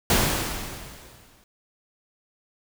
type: noise with exponential decay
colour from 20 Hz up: pink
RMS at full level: -18 dBFS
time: 0.1-1.44 s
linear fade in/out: 2 ms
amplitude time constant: 290 ms
effects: none